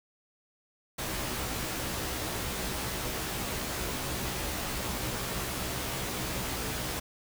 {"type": "noise with comb filter", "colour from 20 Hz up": "pink", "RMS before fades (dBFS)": -34, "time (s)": [0.98, 7], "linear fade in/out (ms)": 10, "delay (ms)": 16, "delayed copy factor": 0.65, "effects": []}